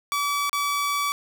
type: tone with dropouts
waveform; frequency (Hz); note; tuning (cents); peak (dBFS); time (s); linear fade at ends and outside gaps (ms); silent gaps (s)
sawtooth; 1147; D6; -41; -19; 0.12-1.12; 0; 0.495-0.53
effects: none